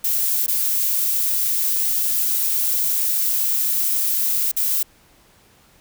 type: noise with dropouts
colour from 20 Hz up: violet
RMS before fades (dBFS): -20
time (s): 0.04-4.83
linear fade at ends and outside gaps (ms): 5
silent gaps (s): 0.464-0.48 / 4.516-4.565
effects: pink hiss -54 dBFS RMS until 5.8 s